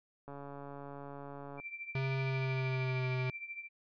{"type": "click train", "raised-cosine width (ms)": 1, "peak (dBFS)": -33, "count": 187, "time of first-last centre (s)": [0.28, 1.599], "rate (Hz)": 141}
{"type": "tone with tremolo", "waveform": "sine", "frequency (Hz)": 2349, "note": "D7", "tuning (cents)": 0, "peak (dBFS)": -38, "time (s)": [1.57, 3.69], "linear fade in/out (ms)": 50, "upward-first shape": "triangle", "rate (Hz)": 13, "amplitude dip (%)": 80}
{"type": "tone with pitch glide", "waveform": "square", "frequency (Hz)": [133.5, 128.43], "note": ["C3", "C3"], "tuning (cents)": [35, -32], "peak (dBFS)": -33, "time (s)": [1.95, 3.3], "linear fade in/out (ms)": 2, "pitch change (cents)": -67, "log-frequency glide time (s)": [2.19, 3.08]}
{"effects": ["resampled to 11025 Hz"]}